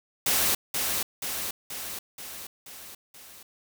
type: noise with echo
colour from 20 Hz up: white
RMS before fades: -24 dBFS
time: 0.26-0.55 s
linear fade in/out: 5 ms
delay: 480 ms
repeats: 6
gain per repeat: -4 dB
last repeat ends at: 3.43 s
effects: none